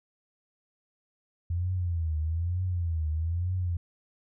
sine tone with vibrato, 84.4 Hz, E2, 41 cents sharp, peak -26 dBFS, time 1.5-3.77 s, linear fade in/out 5 ms, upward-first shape triangle, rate 1.1 Hz, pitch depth 170 cents each way, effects none

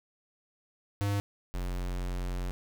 square tone pair in turn, 101 / 44.99 Hz, G#2 / F#1, -48 / -48 cents, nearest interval octave + major second, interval 1400 cents, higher first, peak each -28 / -32 dBFS, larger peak first, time 1.01-1.2 / 1.54-2.51 s, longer second, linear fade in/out 0 ms, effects none

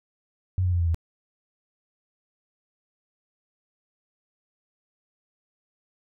sine tone with pitch steps, 92.5 / 89.87 / 87.31 / 84.82 / 82.41 Hz, F#2 / F#2 / F2 / E2 / E2, 0 / -50 / 0 / +50 / 0 cents, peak -20 dBFS, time 0.58-0.945 s, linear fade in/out 0 ms, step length 73 ms, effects none

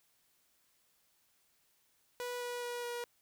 sawtooth tone with pitch steps, 490 / 486.6 / 483.3 / 479.9 Hz, B4 / B4 / B4 / B4, -14 / -26 / -38 / -50 cents, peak -34 dBFS, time 2.2-3.04 s, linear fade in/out 0 ms, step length 210 ms, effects white hiss -73 dBFS RMS until 3.21 s

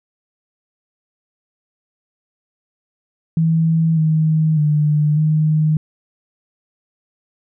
sine tone with pitch steps, 162.5 / 157.3 / 150 / 154.8 Hz, E3 / D#3 / D3 / D#3, -24 / +19 / +37 / -9 cents, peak -12 dBFS, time 3.37-5.77 s, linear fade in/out 2 ms, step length 600 ms, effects none

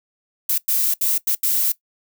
violet noise bursts at uneven times, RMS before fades -19 dBFS, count 5, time 0.49-0.58 / 0.68-0.94 / 1.01-1.18 / 1.27-1.35 / 1.43-1.72 s, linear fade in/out 5 ms, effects noise-tail reverb RT60 0.1 s tail -18 dB re dry

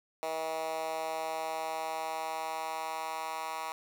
10% pulse tone with high-pass filter sweep, 160 Hz, D#3, 49 cents sharp, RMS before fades -36 dBFS, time 0.23-3.72 s, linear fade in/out 0 ms, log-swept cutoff 610 to 1000 Hz, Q 2.3, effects none

